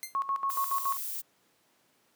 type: tone with exponential decay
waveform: 5% pulse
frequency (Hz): 2093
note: C7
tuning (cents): 0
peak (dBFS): -23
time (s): 0.03-0.18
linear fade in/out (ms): 0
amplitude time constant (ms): 32
type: tone with tremolo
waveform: sine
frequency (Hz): 1097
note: C#6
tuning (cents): -18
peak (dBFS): -26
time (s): 0.15-0.97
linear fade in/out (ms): 0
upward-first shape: square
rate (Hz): 7.1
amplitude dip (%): 75
type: noise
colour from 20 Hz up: violet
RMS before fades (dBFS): -36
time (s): 0.49-1.22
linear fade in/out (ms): 20
effects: pink hiss -68 dBFS RMS until 2.15 s + high-pass 200 Hz 12 dB/octave